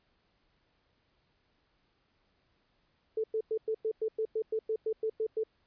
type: tone bursts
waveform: sine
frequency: 440 Hz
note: A4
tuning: in tune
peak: -28 dBFS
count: 14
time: 3.17-5.436 s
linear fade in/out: 5 ms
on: 69 ms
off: 100 ms
effects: pink hiss -73 dBFS RMS until 5.66 s + resampled to 11025 Hz